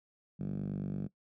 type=tone with band-pass filter; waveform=5% pulse; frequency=49 Hz; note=G1; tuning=in tune; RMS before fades=-37 dBFS; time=0.39-1.08 s; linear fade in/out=20 ms; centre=170 Hz; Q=4.1; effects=noise-tail reverb RT60 0.1 s tail -19 dB re dry